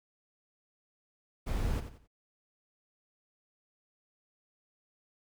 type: noise with echo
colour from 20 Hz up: brown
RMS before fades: -32 dBFS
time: 1.46-1.81 s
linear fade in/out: 20 ms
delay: 89 ms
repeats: 3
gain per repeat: -10 dB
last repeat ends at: 2.077 s
effects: none